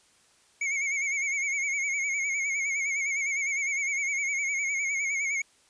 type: tone with vibrato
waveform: square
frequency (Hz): 2217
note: C#7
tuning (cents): 0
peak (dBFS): -27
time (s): 0.61-5.42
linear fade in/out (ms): 5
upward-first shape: sine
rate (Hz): 9.8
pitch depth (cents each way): 71
effects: white hiss -62 dBFS RMS until 5.69 s + resampled to 22050 Hz